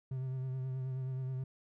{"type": "tone with vibrato", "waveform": "triangle", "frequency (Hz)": 130.4, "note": "C3", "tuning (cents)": -5, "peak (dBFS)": -33, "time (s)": [0.11, 1.44], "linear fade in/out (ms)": 5, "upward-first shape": "triangle", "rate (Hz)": 9.4, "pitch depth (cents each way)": 36, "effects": []}